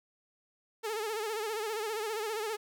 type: tone with vibrato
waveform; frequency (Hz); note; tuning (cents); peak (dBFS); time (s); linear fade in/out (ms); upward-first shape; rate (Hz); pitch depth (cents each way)
sawtooth; 433.6; A4; -25; -29; 0.83-2.57; 20; sine; 15; 88
effects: none